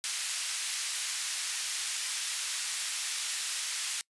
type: band-pass noise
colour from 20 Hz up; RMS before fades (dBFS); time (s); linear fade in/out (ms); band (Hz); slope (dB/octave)
white; -34; 0.04-4.01; 0; 1800 to 10000; 12
effects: noise-tail reverb RT60 0.1 s tail -25 dB re dry + resampled to 24000 Hz